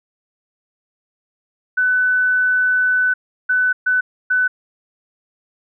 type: tone bursts at uneven times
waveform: sine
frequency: 1500 Hz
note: F#6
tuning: 23 cents sharp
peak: -13 dBFS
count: 4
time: 1.77-3.14 / 3.49-3.73 / 3.86-4.01 / 4.3-4.48 s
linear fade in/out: 10 ms
effects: none